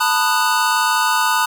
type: chord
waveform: square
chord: B dominant seventh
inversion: third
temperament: just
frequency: 889 / 987.8 / 1234.7 / 1481.6 Hz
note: A5 / B5 / D#6 / F#6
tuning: +18 / 0 / -14 / +2 cents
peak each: -21 dBFS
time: 0-1.46 s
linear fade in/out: 10 ms
effects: 7-bit